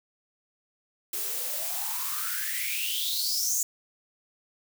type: noise with high-pass filter sweep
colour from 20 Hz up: blue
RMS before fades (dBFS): -30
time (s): 1.13-3.63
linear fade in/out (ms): 2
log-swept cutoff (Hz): 350 to 7100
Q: 9.3
effects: none